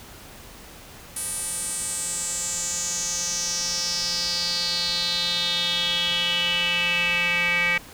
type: tone with band-pass filter sweep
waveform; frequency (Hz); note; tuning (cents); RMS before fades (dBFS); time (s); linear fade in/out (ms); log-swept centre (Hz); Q
square; 174.61; F3; 0; -25; 1.16-7.78; 5; 10000 to 2200; 5.8
effects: pink hiss -44 dBFS RMS until 7.93 s